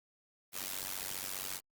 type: noise with amplitude modulation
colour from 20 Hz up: white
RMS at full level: -36 dBFS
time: 0.52-1.61 s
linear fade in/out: 50 ms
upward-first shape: sine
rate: 94.7 Hz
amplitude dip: 95%
effects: Opus 48 kbps